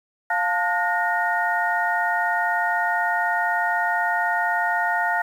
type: tone cluster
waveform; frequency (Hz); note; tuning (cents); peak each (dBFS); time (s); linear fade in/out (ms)
sine; 702 / 886 / 1442 / 1853; F5 / A5 / F#6 / A#6; +9 / +12 / -45 / -11; -25; 0.3-5.22; 5
effects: 8-bit